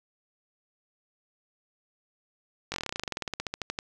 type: slowing click train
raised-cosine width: 0.2 ms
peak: -14 dBFS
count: 24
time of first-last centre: 2.72-3.789 s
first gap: 20 ms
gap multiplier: 1.07
effects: none